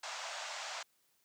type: band-pass noise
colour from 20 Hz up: pink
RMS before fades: -43 dBFS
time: 0.03-0.83 s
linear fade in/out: 5 ms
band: 620 to 7500 Hz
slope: 48 dB/octave
effects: white hiss -74 dBFS RMS until 1.24 s + high-pass 100 Hz 12 dB/octave